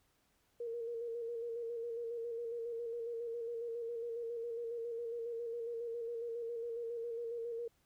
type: tone with vibrato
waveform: sine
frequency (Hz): 466.2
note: A#4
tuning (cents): 0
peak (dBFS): -38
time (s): 0.6-7.68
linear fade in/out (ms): 5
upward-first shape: square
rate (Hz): 7.3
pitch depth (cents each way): 31
effects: pink hiss -75 dBFS RMS until 7.85 s